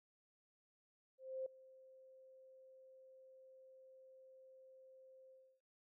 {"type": "tone with ADSR envelope", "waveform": "sine", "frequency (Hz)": 524, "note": "C5", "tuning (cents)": 2, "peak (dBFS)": -39, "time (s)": [1.18, 5.61], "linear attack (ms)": 280, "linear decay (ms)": 4, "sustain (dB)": -21, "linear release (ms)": 300, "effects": []}